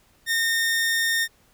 sawtooth tone, 1830 Hz, A#6, 32 cents flat, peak -17 dBFS, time 0.26-1.28 s, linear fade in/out 50 ms, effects pink hiss -60 dBFS RMS until 1.53 s

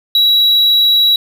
triangle tone, 3891 Hz, B7, 27 cents flat, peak -6 dBFS, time 0.15-1.16 s, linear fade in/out 2 ms, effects none

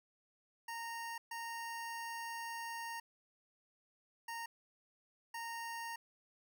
25% pulse tone bursts at uneven times, 925 Hz, A#5, 14 cents flat, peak -38 dBFS, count 4, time 0.68-1.18 / 1.31-3 / 4.28-4.46 / 5.34-5.96 s, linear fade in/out 5 ms, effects none

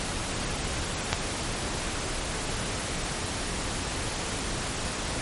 click, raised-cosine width 0.2 ms, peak -4 dBFS, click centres 1.13 s, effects pink hiss -31 dBFS RMS until 5.21 s + MP3 48 kbps

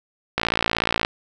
click train, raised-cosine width 0.3 ms, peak -3 dBFS, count 39, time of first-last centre 0.38-1.049 s, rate 56.8 Hz, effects none

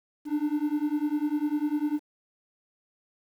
triangle beating tone pair, 292.9 / 302.9 Hz, D4 / D#4, -5 / -46 cents, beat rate 10 Hz, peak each -26 dBFS, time 0.25-2 s, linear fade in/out 50 ms, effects 9-bit

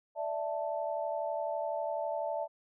sine chord, D suspended second, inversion none, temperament equal, 587.3 / 659.3 / 880 Hz, D5 / E5 / A5, 0 / 0 / 0 cents, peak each -36 / -35 / -38 dBFS, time 0.15-2.48 s, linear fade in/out 50 ms, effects none

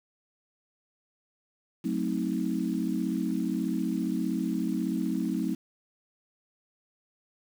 sine chord, F# diminished seventh, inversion none, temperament equal with one note detuned, 185 / 220 / 261.6 / 317.7 Hz, F#3 / A3 / C4 / Eb4, 0 / 0 / 0 / +36 cents, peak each -32 dBFS, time 1.84-5.55 s, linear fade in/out 10 ms, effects 8-bit

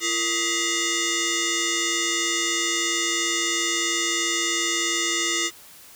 sine tone with frequency modulation, 1941 Hz, B6, 31 cents flat, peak -21 dBFS, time 0-5.51 s, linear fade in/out 50 ms, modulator 801 Hz, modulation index 6.8, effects white hiss -47 dBFS RMS until 5.95 s

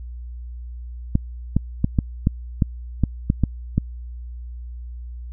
clicks, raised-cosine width 5 ms, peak -4 dBFS, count 10, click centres 1.154 / 1.566 / 1.844 / 1.988 / 2.271 / 2.622 / 3.037 / 3.301 / 3.437 / 3.78 s, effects added 60 Hz sine -31 dBFS peak until 5.32 s

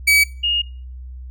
40% pulse / sine tone pair in turn, 2280 / 2850 Hz, C#7 / F7, +48 / +34 cents, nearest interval major third, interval 386 cents, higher second, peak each -10 / -16 dBFS, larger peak first, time 0.07-0.24 / 0.43-0.62 s, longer second, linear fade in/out 10 ms, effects noise-tail reverb RT60 0.4 s tail -21 dB re dry + added 63 Hz sine -31 dBFS peak until 1.3 s

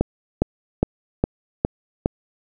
click train, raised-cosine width 2 ms, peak -3 dBFS, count 6, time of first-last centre 0.01-2.059 s, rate 2.44 Hz, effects none

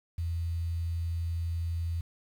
sine tone with quantisation, 84 Hz, E2, 33 cents sharp, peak -29 dBFS, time 0.18-2.01 s, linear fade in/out 5 ms, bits 9, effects none

